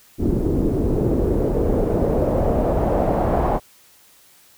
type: noise with low-pass filter sweep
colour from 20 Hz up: pink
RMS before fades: -19 dBFS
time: 0.18-3.6 s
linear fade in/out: 50 ms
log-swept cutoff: 310 to 780 Hz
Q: 2.3
effects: white hiss -52 dBFS RMS until 4.57 s